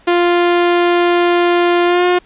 sawtooth tone with pitch glide, 349.2 to 357.6 Hz, F4 to F4, 0 to +41 cents, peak -6 dBFS, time 0.07-2.19 s, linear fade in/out 10 ms, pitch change +41 cents, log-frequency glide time 1.85-2.05 s, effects pink hiss -48 dBFS RMS until 2.25 s + resampled to 8000 Hz

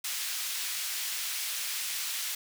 pink high-pass noise, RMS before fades -34 dBFS, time 0.04-2.35 s, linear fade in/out 5 ms, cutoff 2600 Hz, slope 12 dB/octave, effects none

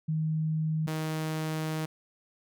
sine / sawtooth tone pair in turn, 157.2 / 157.2 Hz, D#3 / D#3, +18 / +18 cents, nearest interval unison, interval 0 cents, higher neither, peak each -26 dBFS, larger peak neither, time 0.08-0.87 / 0.87-1.86 s, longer second, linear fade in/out 10 ms, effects none

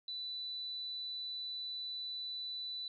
sine tone, 3980 Hz, B7, 13 cents sharp, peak -39 dBFS, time 0.08-2.88 s, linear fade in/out 2 ms, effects none

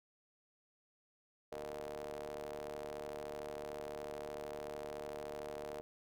sawtooth ring-modulated tone, 73.5 Hz, D2, 2 cents sharp, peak -36 dBFS, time 1.52-5.81 s, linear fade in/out 0 ms, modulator 536 Hz, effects none

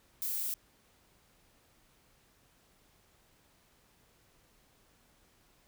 violet noise, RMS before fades -35 dBFS, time 0.22-0.54 s, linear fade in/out 0 ms, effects pink hiss -67 dBFS RMS until 5.67 s

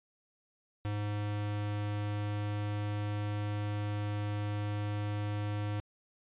square tone, 103.83 Hz, G#2, in tune, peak -33 dBFS, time 0.85-5.8 s, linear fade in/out 0 ms, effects resampled to 8000 Hz

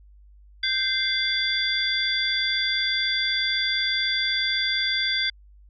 sine tone cluster, 1566 / 2078 / 3459 / 4733 Hz, G6 / C7 / A7 / D8, -2 / -12 / -30 / +13 cents, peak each -29 / -28 / -25 / -28 dBFS, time 0.63-5.3 s, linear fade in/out 5 ms, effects added 50 Hz sine -48 dBFS peak until 5.69 s

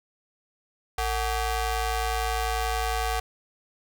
sawtooth ring-modulated tone, 399.5 Hz, G4, 33 cents sharp, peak -18 dBFS, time 0.98-3.2 s, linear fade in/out 5 ms, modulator 344 Hz, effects none

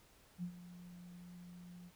sine tone with ADSR envelope, 176.8 Hz, F3, 22 cents sharp, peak -37 dBFS, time 0.38-1.91 s, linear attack 50 ms, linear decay 80 ms, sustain -14 dB, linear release 37 ms, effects pink hiss -66 dBFS RMS until 1.95 s

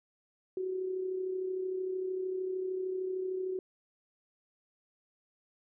sine tone with amplitude modulation, 373.3 Hz, F#4, 15 cents sharp, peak -30 dBFS, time 0.57-3.59 s, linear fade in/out 2 ms, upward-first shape sine, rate 33.2 Hz, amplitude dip 45%, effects none

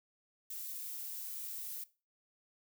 violet noise, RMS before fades -43 dBFS, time 0.5-1.84 s, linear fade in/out 5 ms, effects noise-tail reverb RT60 0.3 s tail -18 dB re dry

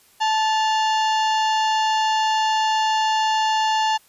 harmonic tone with a mistuned harmonic, 873 Hz, A5, 14 cents flat, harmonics 1 / 2 / 3 / 4 / 5 / 6 / 7 / 8, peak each -18 / -28 / -28 / -34 / -33 / -38 / -39 / -40 dBFS, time 0.2-3.98 s, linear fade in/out 20 ms, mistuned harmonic 3, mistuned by +130 cents, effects white hiss -55 dBFS RMS until 4.08 s + resampled to 32000 Hz

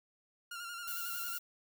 sawtooth tone with vibrato, 1396.9 Hz, F6, in tune, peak -38 dBFS, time 0.51-1.38 s, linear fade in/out 5 ms, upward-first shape square, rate 11 Hz, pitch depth 33 cents each way
violet noise, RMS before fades -41 dBFS, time 0.87-1.39 s, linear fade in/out 10 ms
effects none

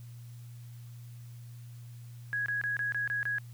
sine tone bursts, 1661.2 Hz, G#6, in tune, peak -29 dBFS, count 7, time 2.33-3.384 s, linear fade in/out 0 ms, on 130 ms, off 24 ms, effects added 119 Hz sine -44 dBFS peak until 3.53 s + white hiss -62 dBFS RMS until 3.53 s

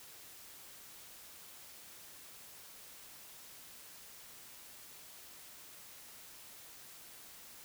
silence, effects white hiss -54 dBFS RMS until 7.64 s

